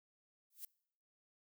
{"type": "noise with exponential growth", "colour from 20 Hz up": "violet", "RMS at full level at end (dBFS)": -43, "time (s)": [0.5, 0.65], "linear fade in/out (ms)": 5, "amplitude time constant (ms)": 32, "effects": ["noise-tail reverb RT60 0.7 s tail -25 dB re dry"]}